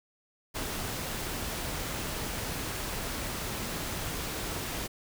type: noise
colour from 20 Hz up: pink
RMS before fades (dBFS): -35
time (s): 0.54-4.88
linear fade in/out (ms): 20
effects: none